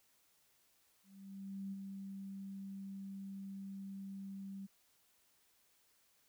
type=tone with ADSR envelope; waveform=sine; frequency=195.3 Hz; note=G3; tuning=6 cents flat; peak=-40 dBFS; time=1.03-4.67 s; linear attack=690 ms; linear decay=32 ms; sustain=-4 dB; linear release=19 ms; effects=white hiss -73 dBFS RMS until 6.28 s